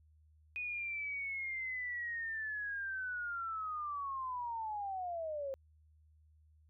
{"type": "linear sweep", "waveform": "sine", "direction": "down", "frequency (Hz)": [2489, 528], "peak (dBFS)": -37, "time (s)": [0.56, 5.54], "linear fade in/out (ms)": 0, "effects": ["added 77 Hz sine -63 dBFS peak until 6.69 s"]}